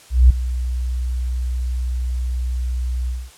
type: tone with ADSR envelope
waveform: sine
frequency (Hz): 62.2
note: B1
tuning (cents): +13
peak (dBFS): -4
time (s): 0.1-3.31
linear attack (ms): 200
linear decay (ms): 6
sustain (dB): -15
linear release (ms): 230
effects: white hiss -46 dBFS RMS until 3.37 s + low-pass 10000 Hz 12 dB/octave